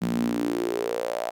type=tone with high-pass filter sweep; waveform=sawtooth; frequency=58.27 Hz; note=A#1; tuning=in tune; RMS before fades=-27 dBFS; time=0.01-1.31 s; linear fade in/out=20 ms; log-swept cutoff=190 to 680 Hz; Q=6.5; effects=none